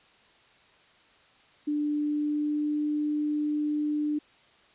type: tone with pitch glide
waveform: sine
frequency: 296.2 to 298.6 Hz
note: D4 to D4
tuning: +15 to +29 cents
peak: -25 dBFS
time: 1.67-4.19 s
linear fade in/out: 10 ms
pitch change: +14 cents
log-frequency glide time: 1.93-2.83 s
effects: white hiss -59 dBFS RMS until 4.74 s + resampled to 8000 Hz